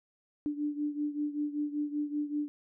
sine beating tone pair, 293.7 / 298.9 Hz, D4 / D4, 0 / +31 cents, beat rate 5.2 Hz, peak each -32 / -36 dBFS, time 0.46-2.48 s, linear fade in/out 0 ms, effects none

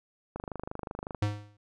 click train, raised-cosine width 1 ms, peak -22 dBFS, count 21, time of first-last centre 0.36-1.147 s, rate 25.4 Hz
square tone with exponential decay, 103.83 Hz, G#2, in tune, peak -24 dBFS, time 1.22-1.57 s, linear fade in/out 5 ms, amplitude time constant 74 ms
effects low-pass 6000 Hz 12 dB/octave

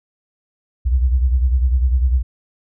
sine beating tone pair, 62.6 / 72.6 Hz, B1 / D2, +24 / -19 cents, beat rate 10 Hz, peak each -13 / -21 dBFS, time 0.85-2.23 s, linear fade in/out 20 ms, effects none

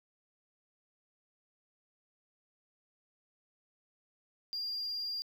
sine tone, 4794 Hz, D8, 35 cents sharp, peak -33 dBFS, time 4.53-5.22 s, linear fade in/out 0 ms, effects tanh soft clip ceiling -32 dBFS + 11-bit

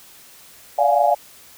sine tone cluster, 581 / 693 / 719 / 835 Hz, D5 / F5 / F#5 / G#5, -19 / -14 / -50 / +9 cents, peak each -19 dBFS, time 0.78-1.15 s, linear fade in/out 10 ms, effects white hiss -46 dBFS RMS until 1.57 s

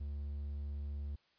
triangle tone, 72 Hz, D2, 34 cents flat, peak -36 dBFS, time 0-1.16 s, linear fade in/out 10 ms, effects white hiss -72 dBFS RMS until 1.38 s + resampled to 11025 Hz

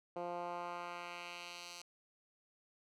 10% pulse tone with band-pass filter sweep, 174.61 Hz, F3, in tune, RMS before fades -45 dBFS, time 0.16-1.82 s, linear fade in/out 5 ms, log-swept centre 550 to 5300 Hz, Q 1.2, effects none

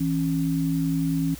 sine tone pair together, 163.52 / 274.1 Hz, E3 / C#4, -14 / -19 cents, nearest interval major sixth, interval 895 cents, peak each -24 dBFS, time 0-1.35 s, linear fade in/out 10 ms, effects added 60 Hz sine -42 dBFS peak until 1.39 s + white hiss -44 dBFS RMS until 1.39 s

